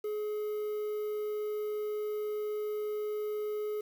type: tone with quantisation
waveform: triangle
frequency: 422.7 Hz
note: G#4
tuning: 31 cents sharp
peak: -30 dBFS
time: 0.04-3.81 s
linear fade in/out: 5 ms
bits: 9
effects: none